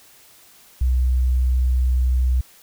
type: tone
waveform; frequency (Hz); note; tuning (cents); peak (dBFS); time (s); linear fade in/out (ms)
sine; 63.1; B1; +38; -15; 0.81-2.41; 5
effects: white hiss -50 dBFS RMS until 2.62 s